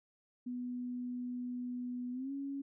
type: tone with pitch glide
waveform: sine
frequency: 246.9 to 277.1 Hz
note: B3 to C#4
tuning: 0 to -1 cents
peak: -37 dBFS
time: 0.46-2.62 s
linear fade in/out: 10 ms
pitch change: +199 cents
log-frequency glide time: 2.12-2.32 s
effects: none